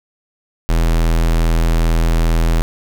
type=tone; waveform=square; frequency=41.2 Hz; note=E1; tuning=in tune; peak=-12 dBFS; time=0.69-2.62 s; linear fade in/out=0 ms; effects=none